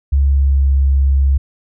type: tone with pitch glide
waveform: sine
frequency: 69.3 to 68.27 Hz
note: C#2 to C#2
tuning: 0 to -26 cents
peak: -9 dBFS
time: 0.12-1.38 s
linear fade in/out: 10 ms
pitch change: -26 cents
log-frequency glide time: 0.23-0.68 s
effects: none